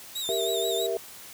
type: tone with vibrato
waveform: sawtooth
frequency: 3726 Hz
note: A#7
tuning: 2 cents flat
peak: -27 dBFS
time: 0.15-0.87 s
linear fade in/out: 10 ms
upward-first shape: sine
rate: 6.2 Hz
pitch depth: 77 cents each way
type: chord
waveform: sine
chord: E diminished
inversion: first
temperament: equal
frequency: 392 / 466.2 / 659.3 Hz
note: G4 / Bb4 / E5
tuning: 0 / 0 / 0 cents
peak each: -30 dBFS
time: 0.29-0.97 s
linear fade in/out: 0 ms
effects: white hiss -45 dBFS RMS until 1.33 s + high-pass 60 Hz 12 dB/octave